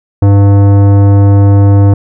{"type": "tone with tanh clipping", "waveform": "sine", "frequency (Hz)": 100, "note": "G2", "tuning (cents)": 35, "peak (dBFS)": -4, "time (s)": [0.22, 1.94], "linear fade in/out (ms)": 5, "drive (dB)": 16, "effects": []}